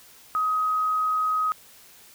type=tone; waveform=sine; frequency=1261 Hz; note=D#6; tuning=23 cents sharp; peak=-21 dBFS; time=0.35-1.52 s; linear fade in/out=0 ms; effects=white hiss -51 dBFS RMS until 2.14 s